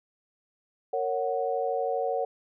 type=chord; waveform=sine; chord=F# major; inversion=first; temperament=just; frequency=462.5 / 555 / 740 Hz; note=A#4 / C#5 / F#5; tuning=-14 / +2 / 0 cents; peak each=-30 dBFS; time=0.93-2.25 s; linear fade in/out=5 ms; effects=none